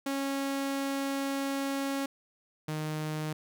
sawtooth tone pair in turn, 275 / 154.34 Hz, C#4 / D#3, -14 / -14 cents, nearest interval minor seventh, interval 1000 cents, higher first, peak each -26 / -28 dBFS, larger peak first, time 0.06-2.06 / 2.68-3.33 s, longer first, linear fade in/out 5 ms, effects none

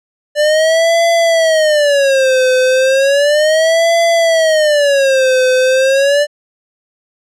square tone with vibrato, 587.3 Hz, D5, in tune, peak -9 dBFS, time 0.35-6.27 s, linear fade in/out 50 ms, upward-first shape sine, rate 0.34 Hz, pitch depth 240 cents each way, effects low-pass 8000 Hz 12 dB/octave

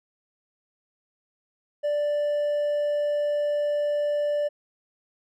triangle tone with hard clipping, 587.3 Hz, D5, in tune, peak -23 dBFS, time 1.83-4.49 s, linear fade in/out 20 ms, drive 5 dB, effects none

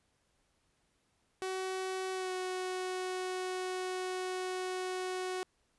sawtooth tone with pitch glide, 376.1 to 369.4 Hz, F#4 to F#4, +28 to -3 cents, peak -31 dBFS, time 1.42-5.43 s, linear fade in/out 0 ms, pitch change -31 cents, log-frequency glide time 2.13-2.32 s, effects pink hiss -75 dBFS RMS until 5.78 s + resampled to 24000 Hz

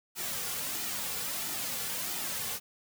white noise with flanger, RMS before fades -35 dBFS, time 0.15-2.6 s, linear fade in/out 50 ms, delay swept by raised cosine 1.8 to 3.2 ms, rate 1.5 Hz, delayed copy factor -0.55, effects none

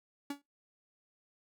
45% pulse tone with exponential decay, 284.1 Hz, C#4, 43 cents sharp, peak -32 dBFS, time 0.3-0.42 s, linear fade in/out 5 ms, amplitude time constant 24 ms, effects noise-tail reverb RT60 0.2 s tail -23 dB re dry

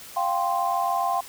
sine chord, F suspended second, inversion none, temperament just, 698.5 / 785.8 / 1047.7 Hz, F5 / G5 / C6, 0 / +4 / +2 cents, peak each -26 dBFS, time 0.16-1.21 s, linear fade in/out 10 ms, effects white hiss -43 dBFS RMS until 1.28 s

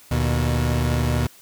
30% pulse tone pair together, 75.8 / 120.32 Hz, D#2 / B2, -45 / -45 cents, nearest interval minor sixth, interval 800 cents, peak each -19 dBFS, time 0.11-1.27 s, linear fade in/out 5 ms, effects white hiss -49 dBFS RMS until 1.41 s

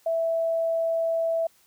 sine tone, 659 Hz, E5, 1 cent flat, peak -22 dBFS, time 0.06-1.47 s, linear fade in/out 5 ms, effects white hiss -61 dBFS RMS until 1.66 s

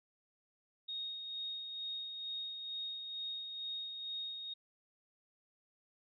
sine tone with tremolo, 3729 Hz, A#7, in tune, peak -38 dBFS, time 0.88-4.54 s, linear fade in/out 10 ms, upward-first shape sine, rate 2.2 Hz, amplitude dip 40%, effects none

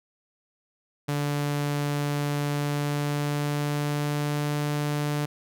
sawtooth tone with pitch glide, 145.2 to 147.31 Hz, D3 to D3, -19 to +6 cents, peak -21 dBFS, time 1.08-5.26 s, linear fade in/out 10 ms, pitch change +25 cents, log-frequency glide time 2.48-4.58 s, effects none

